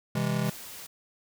square chord, C augmented, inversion none, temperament just, 130.81 / 163.52 / 204.4 Hz, C3 / E3 / G#3, 0 / -14 / -27 cents, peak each -31 dBFS, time 0.15-0.5 s, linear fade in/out 5 ms
white noise, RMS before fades -43 dBFS, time 0.44-0.87 s, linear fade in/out 10 ms
effects none

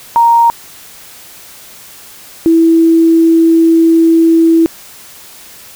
sine tone pair in turn, 932.3 / 328.8 Hz, A#5 / E4, 0 / -4 cents, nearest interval octave + tritone, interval 1804 cents, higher first, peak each -4 dBFS, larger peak neither, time 0.16-0.5 / 2.46-4.66 s, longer second, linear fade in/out 0 ms, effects white hiss -35 dBFS RMS until 5.75 s

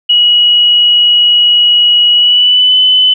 sine tone with pitch glide, 2912 to 3016 Hz, F#7 to F#7, -28 to +32 cents, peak -4 dBFS, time 0.09-3.14 s, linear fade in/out 10 ms, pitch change +60 cents, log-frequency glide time 2.11-2.76 s, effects none

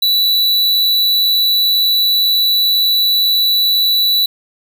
square tone, 3951 Hz, B7, in tune, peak -11 dBFS, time 0.02-4.26 s, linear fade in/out 5 ms, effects none

